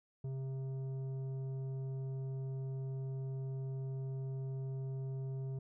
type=tone with tanh clipping; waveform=sine; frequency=133.4 Hz; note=C3; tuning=34 cents sharp; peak=-39 dBFS; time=0.24-5.59 s; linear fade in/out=5 ms; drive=9 dB; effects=none